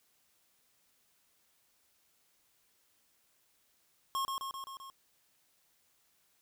square tone with echo, 1080 Hz, C#6, 45 cents flat, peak -32 dBFS, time 4.15-4.25 s, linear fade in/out 0 ms, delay 130 ms, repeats 5, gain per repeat -3 dB, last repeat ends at 4.9 s, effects white hiss -72 dBFS RMS until 6.41 s

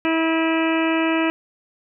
harmonic tone with a mistuned harmonic, 324.3 Hz, E4, 28 cents flat, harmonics 1 / 2 / 3 / 4 / 5 / 6 / 7 / 8 / 9, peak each -19 / -26 / -28 / -30 / -31 / -31 / -30 / -30 / -34 dBFS, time 0.05-1.3 s, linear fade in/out 0 ms, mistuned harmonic 7, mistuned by +68 cents, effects none

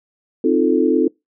sine chord, F dominant seventh, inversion second, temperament equal, 261.6 / 311.1 / 349.2 / 440 Hz, C4 / Eb4 / F4 / A4, 0 / 0 / 0 / 0 cents, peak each -18 dBFS, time 0.44-1.08 s, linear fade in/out 5 ms, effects noise-tail reverb RT60 0.2 s tail -25 dB re dry

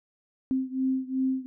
sine beating tone pair, 261.1 / 263.8 Hz, C4 / C4, -3 / +14 cents, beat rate 2.7 Hz, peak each -27 / -29 dBFS, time 0.51-1.46 s, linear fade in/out 0 ms, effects none

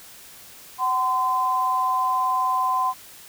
sine tone pair together, 753.3 / 1028 Hz, F#5 / C6, +31 / -31 cents, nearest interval perfect fourth, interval 538 cents, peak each -26 / -20 dBFS, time 0.78-2.94 s, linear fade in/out 50 ms, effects white hiss -45 dBFS RMS until 3.28 s

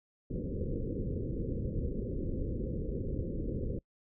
pink low-pass noise, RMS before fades -35 dBFS, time 0.3-3.79 s, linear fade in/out 5 ms, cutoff 530 Hz, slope 96 dB/octave, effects noise-tail reverb RT60 0.1 s tail -25 dB re dry

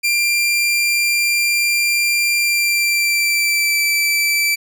sawtooth tone with pitch glide, 2379 to 2326 Hz, D7 to D7, +22 to -17 cents, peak -11 dBFS, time 0.03-4.56 s, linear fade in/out 20 ms, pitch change -39 cents, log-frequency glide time 2.36-3.8 s, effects none

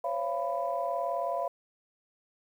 sine tone cluster, 521 / 560 / 686 / 994 Hz, C5 / C#5 / F5 / B5, -7 / +18 / -31 / +11 cents, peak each -38 / -34 / -31 / -35 dBFS, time 0.04-1.48 s, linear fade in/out 5 ms, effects tanh soft clip ceiling -18 dBFS + 10-bit

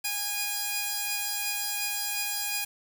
5% pulse tone pair together, 820.6 / 2459 Hz, G#5 / D#7, -21 / -21 cents, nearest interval octave + perfect fifth, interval 1900 cents, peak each -21 dBFS, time 0.04-2.65 s, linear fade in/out 10 ms, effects 8-bit

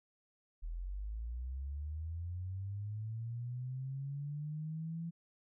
sine linear sweep, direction up, 38.95 to 168.9 Hz, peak -38 dBFS, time 0.62-5.11 s, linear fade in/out 20 ms, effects none

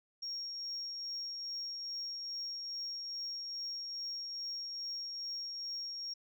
sine tone with tremolo, 5570 Hz, F8, 5 cents flat, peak -36 dBFS, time 0.22-6.14 s, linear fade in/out 10 ms, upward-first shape triangle, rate 2.4 Hz, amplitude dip 35%, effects tanh soft clip ceiling -33 dBFS

